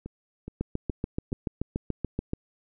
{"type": "two click trains", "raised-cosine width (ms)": 3, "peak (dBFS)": [-15, -24], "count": [13, 4], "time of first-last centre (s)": [[0.61, 2.334], [0.06, 1.321]], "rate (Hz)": [6.96, 2.38], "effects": []}